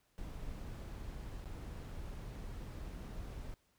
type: noise with dropouts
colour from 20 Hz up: brown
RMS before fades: -45 dBFS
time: 0.18-3.54 s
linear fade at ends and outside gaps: 0 ms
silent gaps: 1.443-1.457 s
effects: pink hiss -75 dBFS RMS until 3.78 s